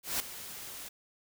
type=noise with ADSR envelope; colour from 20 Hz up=white; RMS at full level=-30 dBFS; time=0.03-0.89 s; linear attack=170 ms; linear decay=3 ms; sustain=-14 dB; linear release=11 ms; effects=none